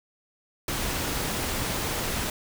pink noise, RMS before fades -29 dBFS, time 0.68-2.3 s, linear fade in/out 2 ms, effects none

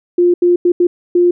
sine tone bursts at uneven times, 351.9 Hz, F4, 13 cents sharp, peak -7 dBFS, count 5, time 0.18-0.34 / 0.42-0.56 / 0.65-0.72 / 0.8-0.87 / 1.15-1.31 s, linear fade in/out 5 ms, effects none

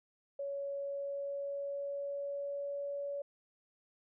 sine tone with pitch glide, 560 to 566.5 Hz, C#5 to C#5, +18 to +37 cents, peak -36 dBFS, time 0.39-3.22 s, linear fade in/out 5 ms, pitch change +19 cents, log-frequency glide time 0.76-2.83 s, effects none

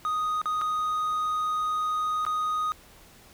triangle tone with dropouts, 1244.5 Hz, D#6, in tune, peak -23 dBFS, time 0.05-2.72 s, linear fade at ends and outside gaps 0 ms, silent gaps 0.416-0.457 / 0.613-0.617 / 2.251-2.265 s, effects pink hiss -53 dBFS RMS until 3.33 s

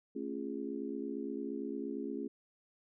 harmonic tone with a mistuned harmonic, 68.7 Hz, C#2, 15 cents flat, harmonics 3 / 4 / 5 / 6, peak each -43 / -40 / -43 / -43 dBFS, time 0.15-2.28 s, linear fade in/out 10 ms, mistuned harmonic 3, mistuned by +120 cents, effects none

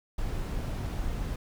brown noise, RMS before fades -32 dBFS, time 0.18-1.36 s, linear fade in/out 5 ms, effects none

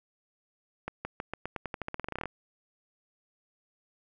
accelerating click train, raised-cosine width 0.5 ms, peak -19 dBFS, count 20, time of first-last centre 0.88-2.257 s, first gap 170 ms, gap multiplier 0.89, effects none

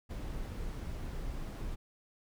brown noise, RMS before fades -39 dBFS, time 0.09-1.76 s, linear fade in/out 20 ms, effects none

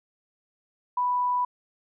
sine tone, 987.8 Hz, B5, in tune, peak -22 dBFS, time 0.97-1.45 s, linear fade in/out 5 ms, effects none

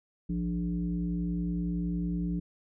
sine tone with frequency modulation, 174.61 Hz, F3, in tune, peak -28 dBFS, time 0.29-2.4 s, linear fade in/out 10 ms, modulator 120 Hz, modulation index 0.83, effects none

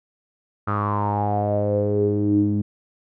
sawtooth tone with low-pass filter sweep, 103.3 Hz, G#2, 9 cents flat, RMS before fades -21 dBFS, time 0.67-2.62 s, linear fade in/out 10 ms, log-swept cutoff 1300 to 250 Hz, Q 9.2, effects none

